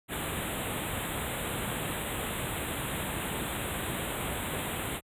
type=band-stop noise; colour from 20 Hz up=pink; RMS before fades=-33 dBFS; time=0.08-5.01 s; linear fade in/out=50 ms; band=3800 to 7500 Hz; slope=96 dB/octave; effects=high-pass 60 Hz 12 dB/octave + resampled to 32000 Hz